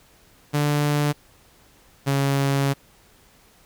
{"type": "tone pair in turn", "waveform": "sawtooth", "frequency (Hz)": [146.83, 138.59], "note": ["D3", "C#3"], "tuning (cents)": [0, 0], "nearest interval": "minor second", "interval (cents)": 100, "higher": "first", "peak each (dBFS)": -15, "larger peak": "neither", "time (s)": [[0.53, 1.13], [2.06, 2.74]], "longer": "second", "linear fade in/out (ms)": 20, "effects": ["pink hiss -55 dBFS RMS until 3.65 s"]}